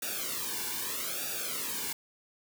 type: noise with flanger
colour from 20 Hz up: white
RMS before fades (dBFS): -35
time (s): 0.02-1.93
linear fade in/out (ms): 5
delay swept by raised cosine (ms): 0.95 to 1.58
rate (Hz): 0.79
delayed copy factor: -1
effects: none